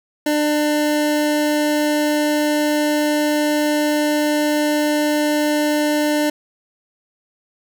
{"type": "tone", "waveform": "25% pulse", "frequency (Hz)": 298.9, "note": "D4", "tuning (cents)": 31, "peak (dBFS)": -12, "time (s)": [0.26, 6.3], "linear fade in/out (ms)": 5, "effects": []}